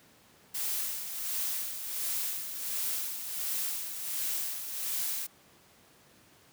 blue noise with tremolo, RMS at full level -32 dBFS, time 0.54-5.27 s, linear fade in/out 10 ms, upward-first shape sine, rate 1.4 Hz, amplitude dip 55%, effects pink hiss -60 dBFS RMS until 6.52 s + high-pass 100 Hz 12 dB/octave

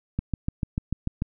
click train, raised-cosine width 5 ms, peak -13 dBFS, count 8, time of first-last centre 0.19-1.221 s, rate 6.79 Hz, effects none

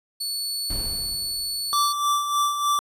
sawtooth tone, 4435 Hz, C#8, in tune, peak -23 dBFS, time 0.2-1.93 s, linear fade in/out 10 ms
brown noise with exponential decay, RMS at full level -29 dBFS, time 0.7-2.04 s, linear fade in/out 1 ms, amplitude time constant 290 ms
square tone with tremolo, 1167 Hz, D6, 11 cents flat, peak -19 dBFS, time 1.73-2.79 s, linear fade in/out 0 ms, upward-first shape sine, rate 3.3 Hz, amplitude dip 55%
effects resampled to 32000 Hz

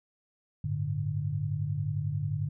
sine chord, G suspended second, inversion none, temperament equal with one note detuned, 98 / 109.18 / 146.83 Hz, G2 / A2 / D3, 0 / -13 / 0 cents, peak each -34 / -34 / -31 dBFS, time 0.64-2.49 s, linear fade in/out 5 ms, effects none

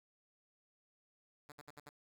5% pulse tone bursts, 146.83 Hz, D3, in tune, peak -40 dBFS, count 5, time 1.49-1.891 s, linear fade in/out 2 ms, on 29 ms, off 64 ms, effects 13-bit

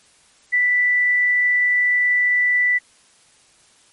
sine tone, 1975.5 Hz, B6, in tune, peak -14 dBFS, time 0.52-2.79 s, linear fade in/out 20 ms, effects white hiss -54 dBFS RMS until 3.92 s + MP3 48 kbps

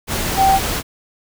sine tone in noise, 775 Hz, G5, 20 cents flat, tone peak -10 dBFS, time 0.36-0.6 s, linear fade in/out 50 ms, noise pink, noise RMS -21 dBFS, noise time 0.07-0.83 s, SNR +8 dB, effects none

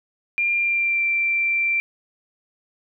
sine tone with pitch glide, 2394 to 2353 Hz, D7 to D7, +33 to +3 cents, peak -18 dBFS, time 0.38-1.8 s, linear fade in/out 0 ms, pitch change -30 cents, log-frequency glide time 0.54-1.03 s, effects none

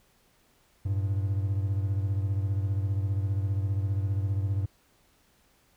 triangle beating tone pair, 96.8 / 111.8 Hz, G2 / A2, -21 / +28 cents, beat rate 15 Hz, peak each -24 / -31 dBFS, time 0.85-4.66 s, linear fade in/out 10 ms, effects pink hiss -65 dBFS RMS until 5.76 s

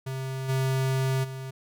square tone with level steps, 132.4 Hz, C3, 21 cents sharp, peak -31 / -24 / -35 dBFS, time 0.06-1.51 s, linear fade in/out 10 ms, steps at 0.48 / 1.23 s, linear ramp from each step 20 ms, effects none

